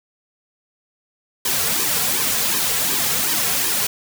white noise with flanger, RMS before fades -20 dBFS, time 1.45-3.87 s, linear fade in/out 5 ms, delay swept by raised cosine 1.4 to 3.4 ms, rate 2.7 Hz, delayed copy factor -0.75, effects none

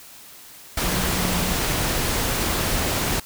sine tone in noise, 181.7 Hz, F#3, 31 cents flat, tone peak -27 dBFS, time 0.83-1.53 s, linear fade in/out 5 ms, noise pink, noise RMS -23 dBFS, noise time 0.77-3.2 s, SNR -7 dB, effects white hiss -44 dBFS RMS until 3.25 s

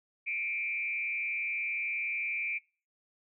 sine tone with frequency modulation, 2353 Hz, D7, 3 cents sharp, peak -31 dBFS, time 0.26-2.59 s, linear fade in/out 20 ms, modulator 169 Hz, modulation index 0.74, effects noise-tail reverb RT60 0.4 s tail -26 dB re dry

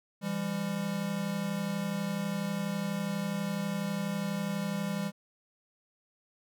square tone pair together, 168.06 / 200.2 Hz, E3 / G3, +34 / +37 cents, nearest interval minor third, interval 303 cents, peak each -36 / -33 dBFS, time 0.21-5.12 s, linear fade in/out 50 ms, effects none

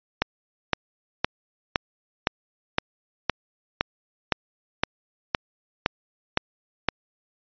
click train, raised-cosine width 0.3 ms, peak -3 dBFS, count 14, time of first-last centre 0.22-6.887 s, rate 1.95 Hz, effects resampled to 11025 Hz

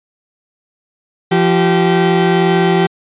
30% pulse tone pair together, 172.1 / 386.4 Hz, F3 / G4, -25 / -25 cents, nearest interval octave + major second, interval 1400 cents, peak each -10 dBFS, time 1.31-2.87 s, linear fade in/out 10 ms, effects resampled to 8000 Hz

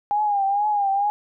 sine tone with vibrato, 813 Hz, G#5, 37 cents flat, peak -18 dBFS, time 0.11-1.1 s, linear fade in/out 0 ms, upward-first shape triangle, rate 2.2 Hz, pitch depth 83 cents each way, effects none

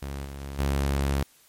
sawtooth tone with level steps, 69.3 Hz, C#2, in tune, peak -28 / -32 / -30 / -19 dBFS, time 0.02-1.23 s, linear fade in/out 5 ms, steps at 0.24 / 0.4 / 0.58 s, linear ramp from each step 20 ms, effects white hiss -58 dBFS RMS until 1.48 s + MP3 64 kbps

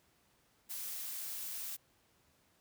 blue noise, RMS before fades -42 dBFS, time 0.69-1.77 s, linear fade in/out 20 ms, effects pink hiss -71 dBFS RMS until 2.6 s + high-pass 60 Hz 12 dB/octave

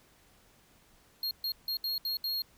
square tone bursts at uneven times, 4273 Hz, C8, 36 cents sharp, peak -31 dBFS, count 6, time 1.23-1.31 / 1.44-1.52 / 1.68-1.77 / 1.84-1.98 / 2.05-2.17 / 2.24-2.42 s, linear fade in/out 2 ms, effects pink hiss -63 dBFS RMS until 2.57 s

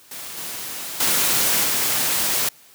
white noise with level steps, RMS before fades -34 / -31 / -19 / -21 dBFS, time 0.11-2.49 s, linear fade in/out 5 ms, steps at 0.37 / 1 / 1.64 s, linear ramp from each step 5 ms, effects white hiss -50 dBFS RMS until 2.74 s + high-pass 100 Hz 12 dB/octave

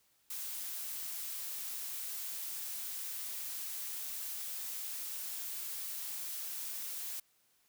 blue noise, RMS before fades -41 dBFS, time 0.3-7.2 s, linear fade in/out 5 ms, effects white hiss -72 dBFS RMS until 7.68 s

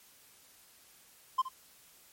triangle tone with echo, 1043 Hz, C6, 6 cents flat, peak -22 dBFS, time 1.38-1.42 s, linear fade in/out 10 ms, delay 69 ms, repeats 1, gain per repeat -13 dB, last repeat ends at 1.489 s, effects white hiss -60 dBFS RMS until 2.12 s + MP3 64 kbps

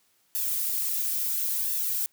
violet noise with flanger, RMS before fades -28 dBFS, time 0.35-2.06 s, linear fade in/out 0 ms, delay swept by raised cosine 1.1 to 4.5 ms, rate 0.73 Hz, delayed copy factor +0.8, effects white hiss -67 dBFS RMS until 2.12 s + high-pass 80 Hz 12 dB/octave

